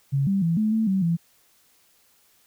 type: tone with pitch steps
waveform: sine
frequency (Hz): 138.3 / 195.8 / 166.5 / 215.5 / 221.5 / 191.5 / 168.1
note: C#3 / G3 / E3 / A3 / A3 / G3 / E3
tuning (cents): -4 / -2 / +18 / -36 / +12 / -40 / +34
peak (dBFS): -19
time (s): 0.12-1.17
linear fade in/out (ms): 20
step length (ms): 150
effects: white hiss -61 dBFS RMS until 2.46 s